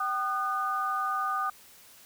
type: tone cluster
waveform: sine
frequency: 771 / 1221 / 1492 Hz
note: G5 / D#6 / F#6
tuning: -29 / -33 / +14 cents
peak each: -34 / -28 / -37 dBFS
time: 0-1.5 s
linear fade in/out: 5 ms
effects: white hiss -54 dBFS RMS until 2.05 s